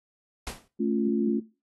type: noise with exponential decay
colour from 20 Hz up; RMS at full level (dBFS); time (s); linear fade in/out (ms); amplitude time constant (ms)
pink; -31; 0.47-0.68; 2; 44
type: chord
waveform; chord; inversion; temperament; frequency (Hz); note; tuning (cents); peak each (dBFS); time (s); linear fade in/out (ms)
sine; A augmented; none; equal; 220 / 277.2 / 349.2; A3 / C#4 / E#4; 0 / 0 / 0; -26 / -29 / -28; 0.79-1.4; 20
effects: noise-tail reverb RT60 0.3 s tail -18 dB re dry + AAC 32 kbps